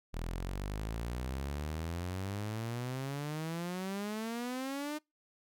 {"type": "exponential sweep", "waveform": "sawtooth", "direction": "up", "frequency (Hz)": [39.69, 306.4], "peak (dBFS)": -32, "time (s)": [0.13, 4.99], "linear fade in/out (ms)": 20, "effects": ["noise-tail reverb RT60 0.2 s tail -26 dB re dry"]}